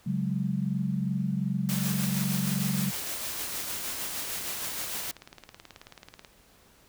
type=chord; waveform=sine; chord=C# suspended fourth; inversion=none; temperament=equal; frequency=138.59 / 185 / 207.7 Hz; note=C#3 / F#3 / G#3; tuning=0 / 0 / 0 cents; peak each=-31 / -29 / -32 dBFS; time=0.06-2.91 s; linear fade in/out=10 ms
type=noise with tremolo; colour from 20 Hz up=white; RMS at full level=-33 dBFS; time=1.69-5.11 s; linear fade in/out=0 ms; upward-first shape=sine; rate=6.5 Hz; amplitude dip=30%
type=click train; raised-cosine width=0.2 ms; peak=-27 dBFS; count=35; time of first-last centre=4.41-6.248 s; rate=18.5 Hz
effects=pink hiss -59 dBFS RMS until 6.88 s